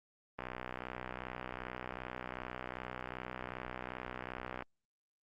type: click train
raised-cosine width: 0.5 ms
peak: -25 dBFS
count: 266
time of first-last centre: 0.39-4.623 s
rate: 62.6 Hz
effects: Opus 32 kbps